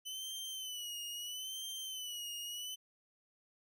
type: tone with vibrato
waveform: sawtooth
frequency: 3003 Hz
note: F#7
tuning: 25 cents sharp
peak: -38 dBFS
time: 0.05-2.76 s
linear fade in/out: 20 ms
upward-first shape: sine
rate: 0.76 Hz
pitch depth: 85 cents each way
effects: none